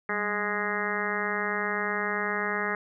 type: harmonic tone with a mistuned harmonic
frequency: 207.7 Hz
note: G#3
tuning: in tune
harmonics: 1 / 2 / 3 / 4 / 5 / 6 / 7 / 8 / 9 / 10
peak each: -37 / -34 / -39 / -37 / -39 / -34 / -38 / -34 / -33 / -38 dBFS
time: 0.09-2.75 s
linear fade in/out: 2 ms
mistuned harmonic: 1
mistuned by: -76 cents
effects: none